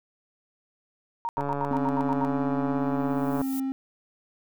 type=tone bursts; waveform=sine; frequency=932.3 Hz; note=A#5; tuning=in tune; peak=-26 dBFS; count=9; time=1.25-2.249 s; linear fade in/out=0 ms; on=39 ms; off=81 ms
type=click train; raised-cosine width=1 ms; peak=-17 dBFS; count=290; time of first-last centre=1.38-3.415 s; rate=142 Hz
type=tone; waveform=triangle; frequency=266.9 Hz; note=C4; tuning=35 cents sharp; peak=-24 dBFS; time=1.71-3.72 s; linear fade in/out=0 ms
type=noise with exponential growth; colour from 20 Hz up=violet; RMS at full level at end=-36 dBFS; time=2.77-3.6 s; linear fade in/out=5 ms; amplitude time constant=180 ms
effects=none